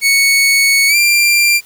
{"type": "tone with pitch glide", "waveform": "sawtooth", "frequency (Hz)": [2217, 2376], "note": ["C#7", "D7"], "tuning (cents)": [0, 20], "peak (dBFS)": -5, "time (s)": [0.01, 1.61], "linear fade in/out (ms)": 50, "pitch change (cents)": 120, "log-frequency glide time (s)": [0.88, 0.96], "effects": ["white hiss -44 dBFS RMS until 1.65 s"]}